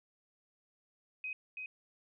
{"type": "tone with echo", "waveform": "sine", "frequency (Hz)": 2518, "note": "D#7", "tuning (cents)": 20, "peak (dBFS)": -37, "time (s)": [1.24, 1.33], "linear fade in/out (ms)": 2, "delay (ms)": 330, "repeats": 1, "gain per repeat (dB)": -3, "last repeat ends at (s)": 1.66, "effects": []}